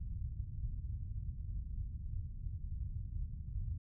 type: low-pass noise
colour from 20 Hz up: white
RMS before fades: -41 dBFS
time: 0-3.78 s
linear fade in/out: 10 ms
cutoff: 100 Hz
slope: 24 dB/octave
effects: none